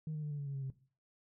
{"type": "tone with pitch steps", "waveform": "sine", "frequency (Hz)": [155.6, 152.22, 148.92, 145.68, 142.52, 139.43, 136.4, 133.44], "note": ["D#3", "D#3", "D3", "D3", "C#3", "C#3", "C#3", "C3"], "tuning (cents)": [0, -38, 24, -14, 48, 10, -28, 34], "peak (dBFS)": -35, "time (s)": [0.07, 0.702], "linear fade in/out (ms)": 2, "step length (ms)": 79, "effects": ["noise-tail reverb RT60 0.4 s tail -17 dB re dry", "tanh soft clip ceiling -34 dBFS"]}